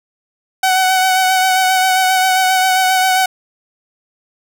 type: tone with vibrato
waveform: sawtooth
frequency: 750 Hz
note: F#5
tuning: 23 cents sharp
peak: -7 dBFS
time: 0.63-3.26 s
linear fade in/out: 5 ms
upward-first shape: sine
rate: 7.5 Hz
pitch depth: 23 cents each way
effects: none